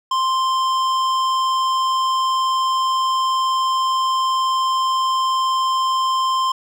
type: tone with hard clipping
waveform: sine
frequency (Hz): 1046.5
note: C6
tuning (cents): 0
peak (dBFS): -18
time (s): 0.11-6.52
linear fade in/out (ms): 5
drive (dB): 12
effects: none